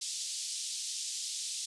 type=band-pass noise; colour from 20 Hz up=white; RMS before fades=-38 dBFS; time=0.01-1.66 s; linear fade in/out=10 ms; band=3600 to 8300 Hz; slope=24 dB/octave; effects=resampled to 24000 Hz